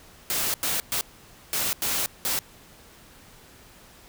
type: noise bursts at uneven times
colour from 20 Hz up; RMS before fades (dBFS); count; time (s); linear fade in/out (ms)
white; -26; 6; 0.3-0.54 / 0.63-0.8 / 0.92-1.01 / 1.53-1.73 / 1.82-2.06 / 2.25-2.39; 0
effects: pink hiss -51 dBFS RMS until 4.08 s